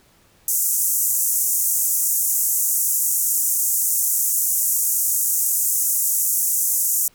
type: band-pass noise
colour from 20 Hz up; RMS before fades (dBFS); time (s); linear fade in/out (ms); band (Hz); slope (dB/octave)
white; -20; 0.48-7.08; 2; 6400 to 16000; 48
effects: pink hiss -56 dBFS RMS until 7.14 s